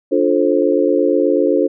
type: chord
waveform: sine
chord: D minor seventh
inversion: none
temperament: just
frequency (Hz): 293.7 / 352.4 / 440.5 / 528.6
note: D4 / F4 / A4 / C5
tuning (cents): 0 / +16 / +2 / +18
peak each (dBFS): -17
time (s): 0.11-1.68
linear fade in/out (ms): 20
effects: none